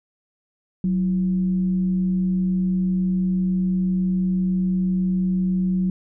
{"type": "tone with frequency modulation", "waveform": "sine", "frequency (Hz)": 185, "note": "F#3", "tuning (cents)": 0, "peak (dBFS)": -18, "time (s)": [0.84, 5.9], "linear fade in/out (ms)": 2, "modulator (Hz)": 148, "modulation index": 0.23, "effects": []}